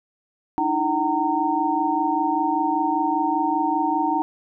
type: tone cluster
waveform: sine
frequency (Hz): 299.6 / 324.7 / 760 / 919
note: D4 / E4 / F#5 / A#5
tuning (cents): +35 / -26 / +46 / -25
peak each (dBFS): -26 / -26 / -25 / -22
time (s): 0.58-4.22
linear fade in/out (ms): 0
effects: none